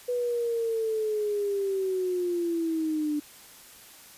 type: linear sweep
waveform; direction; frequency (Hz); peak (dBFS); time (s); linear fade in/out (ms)
sine; down; 493.9 to 293.7; -25; 0.08-3.2; 10
effects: white hiss -50 dBFS RMS until 4.17 s + resampled to 32000 Hz